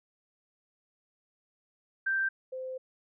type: tone pair in turn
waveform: sine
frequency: 1568 / 517.5 Hz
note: G6 / C5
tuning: 0 / -19 cents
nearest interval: octave + perfect fifth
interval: 1919 cents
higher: first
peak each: -26 / -35 dBFS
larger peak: first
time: 2.06-2.29 / 2.52-2.78 s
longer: second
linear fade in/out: 10 ms
effects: none